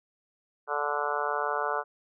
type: harmonic tone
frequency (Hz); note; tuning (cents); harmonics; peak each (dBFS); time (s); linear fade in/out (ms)
146.3; D3; -6; 3 / 4 / 5 / 6 / 7 / 8 / 9 / 10; -35 / -35 / -35 / -35 / -35 / -35 / -35 / -35; 0.67-1.84; 50
effects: none